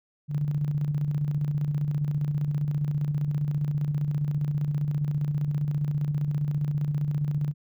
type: tone with tremolo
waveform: sine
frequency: 146.83 Hz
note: D3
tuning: in tune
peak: -22 dBFS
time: 0.28-7.54 s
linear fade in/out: 50 ms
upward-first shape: square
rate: 15 Hz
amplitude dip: 45%
effects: none